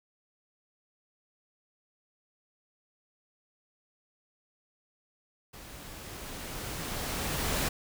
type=noise with level ramp; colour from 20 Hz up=pink; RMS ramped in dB=-48 to -29 dBFS; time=5.53-7.69 s; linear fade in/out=10 ms; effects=none